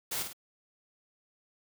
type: noise with echo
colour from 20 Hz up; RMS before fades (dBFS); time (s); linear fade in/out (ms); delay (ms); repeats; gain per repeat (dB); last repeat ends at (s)
white; -34; 0.11-0.23; 10; 51; 2; -6; 0.332
effects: none